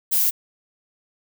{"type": "noise", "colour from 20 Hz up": "violet", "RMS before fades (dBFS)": -19, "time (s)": [0.11, 0.31], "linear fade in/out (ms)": 20, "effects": []}